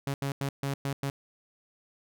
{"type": "tone bursts at uneven times", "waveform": "sawtooth", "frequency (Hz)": 138.59, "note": "C#3", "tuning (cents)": 0, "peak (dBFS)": -25, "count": 6, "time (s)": [[0.07, 0.14], [0.22, 0.32], [0.41, 0.49], [0.63, 0.74], [0.85, 0.93], [1.03, 1.1]], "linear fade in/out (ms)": 2, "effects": []}